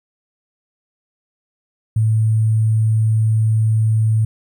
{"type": "tone with sample-and-hold", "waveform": "sine", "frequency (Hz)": 110, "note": "A2", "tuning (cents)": 0, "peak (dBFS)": -12, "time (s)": [1.96, 4.25], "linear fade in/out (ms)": 5, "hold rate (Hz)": 8820, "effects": []}